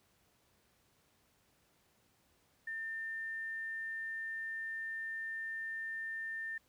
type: tone with quantisation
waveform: sine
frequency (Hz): 1800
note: A6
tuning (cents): +39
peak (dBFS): -38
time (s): 2.67-6.58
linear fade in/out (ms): 5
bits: 11
effects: pink hiss -72 dBFS RMS until 6.68 s + high-pass 60 Hz 12 dB/octave